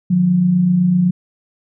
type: tone pair together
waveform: sine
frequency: 152.4 / 180.26 Hz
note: D#3 / F#3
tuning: -36 / -45 cents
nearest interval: minor third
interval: 291 cents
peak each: -21 / -11 dBFS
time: 0.1-1.11 s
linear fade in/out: 10 ms
effects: none